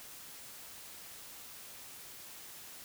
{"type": "silence", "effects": ["white hiss -50 dBFS RMS until 2.84 s"]}